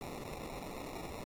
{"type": "noise with sample-and-hold", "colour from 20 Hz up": "white", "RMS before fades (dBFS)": -44, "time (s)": [0.01, 1.24], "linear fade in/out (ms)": 0, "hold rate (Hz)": 1575, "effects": ["AAC 64 kbps"]}